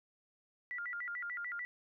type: tone with vibrato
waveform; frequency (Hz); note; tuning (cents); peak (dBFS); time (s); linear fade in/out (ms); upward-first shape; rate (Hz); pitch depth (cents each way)
sine; 1661.2; G#6; 0; -38; 0.71-1.65; 0; square; 6.8; 290
effects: none